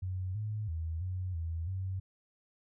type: tone with pitch steps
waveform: sine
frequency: 92.7 / 106.6 / 81.2 / 92 / 82.4 / 94.4 Hz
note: F#2 / G#2 / E2 / F#2 / E2 / F#2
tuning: +4 / +46 / -26 / -9 / 0 / +35 cents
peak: -33 dBFS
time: 0.02-2 s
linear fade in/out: 10 ms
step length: 330 ms
effects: none